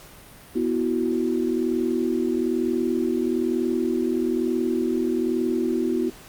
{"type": "chord", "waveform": "sine", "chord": "B suspended fourth", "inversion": "none", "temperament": "just", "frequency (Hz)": [246.9, 329.3, 370.4], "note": ["B3", "E4", "F#4"], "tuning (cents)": [0, -2, 2], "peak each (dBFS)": -25, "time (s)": [0.55, 6.1], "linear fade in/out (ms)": 10, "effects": ["pink hiss -46 dBFS RMS until 6.28 s", "Opus 48 kbps"]}